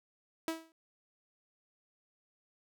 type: tone with exponential decay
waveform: sawtooth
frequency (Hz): 324.8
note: E4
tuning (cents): -26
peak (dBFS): -26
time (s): 0.48-0.72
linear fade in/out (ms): 1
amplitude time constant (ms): 52
effects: none